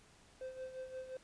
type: tone with tremolo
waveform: triangle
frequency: 518 Hz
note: C5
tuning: 17 cents flat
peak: -39 dBFS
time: 0.41-1.17 s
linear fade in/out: 2 ms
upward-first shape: sine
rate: 5.7 Hz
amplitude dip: 65%
effects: pink hiss -64 dBFS RMS until 1.23 s + resampled to 22050 Hz